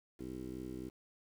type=tone with low-pass filter; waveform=10% pulse; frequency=63.6 Hz; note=C2; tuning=48 cents flat; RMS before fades=-44 dBFS; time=0.19-0.9 s; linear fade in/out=20 ms; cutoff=350 Hz; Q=3.9; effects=10-bit